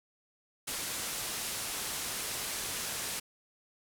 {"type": "low-pass noise", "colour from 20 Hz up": "white", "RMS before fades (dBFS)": -37, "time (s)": [0.67, 3.2], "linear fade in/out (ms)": 10, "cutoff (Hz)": 12000, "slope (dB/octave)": 24, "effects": []}